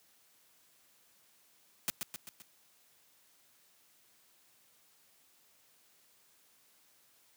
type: noise with echo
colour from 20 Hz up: white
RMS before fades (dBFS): -32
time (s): 1.88-1.9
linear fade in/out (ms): 0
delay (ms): 130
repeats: 4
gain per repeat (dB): -5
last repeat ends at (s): 2.42
effects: white hiss -67 dBFS RMS until 7.36 s + high-pass 100 Hz 12 dB/octave